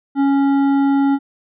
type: tone with hard clipping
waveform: triangle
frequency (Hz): 277.2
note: C#4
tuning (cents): 0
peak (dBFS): -14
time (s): 0.15-1.19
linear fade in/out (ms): 50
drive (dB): 13
effects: resampled to 8000 Hz